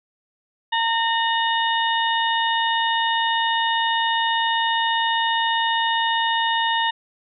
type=harmonic tone with a mistuned harmonic; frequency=915 Hz; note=A#5; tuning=32 cents flat; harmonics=1 / 2 / 3 / 4; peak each=-21 / -24 / -26 / -27 dBFS; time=0.72-6.91 s; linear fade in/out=10 ms; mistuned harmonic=3; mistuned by=+100 cents; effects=none